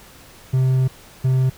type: tone bursts at uneven times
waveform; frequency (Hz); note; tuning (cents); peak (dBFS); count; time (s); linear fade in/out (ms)
triangle; 130.2; C3; -8; -12; 2; 0.53-0.88 / 1.24-1.5; 10
effects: pink hiss -45 dBFS RMS until 1.57 s